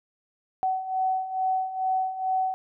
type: beating tone pair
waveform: sine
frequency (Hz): 752 / 754.3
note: F#5 / F#5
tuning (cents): +28 / +33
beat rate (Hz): 2.3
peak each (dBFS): -30 / -25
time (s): 0.63-2.54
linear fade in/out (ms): 0
effects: none